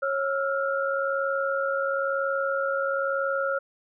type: tone cluster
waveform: sine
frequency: 548 / 1331 / 1412 Hz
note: C#5 / E6 / F6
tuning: -20 / +16 / +19 cents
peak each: -26 / -31 / -29 dBFS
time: 0.02-3.59 s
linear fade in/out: 10 ms
effects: none